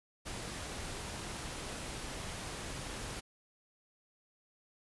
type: noise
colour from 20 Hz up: pink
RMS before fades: -42 dBFS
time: 0.25-3.21 s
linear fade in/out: 20 ms
effects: resampled to 24000 Hz